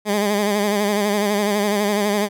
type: tone with vibrato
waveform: 15% pulse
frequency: 205.7 Hz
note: G#3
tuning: 16 cents flat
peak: -11 dBFS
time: 0.05-2.29 s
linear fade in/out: 50 ms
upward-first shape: sine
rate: 12 Hz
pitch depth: 54 cents each way
effects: none